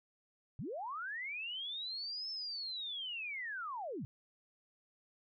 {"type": "linear two-way sweep", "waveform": "sine", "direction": "up then down", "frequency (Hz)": [99, 5310, 99], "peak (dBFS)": -39, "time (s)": [0.59, 4.05], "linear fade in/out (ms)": 0, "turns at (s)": 2.3, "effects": []}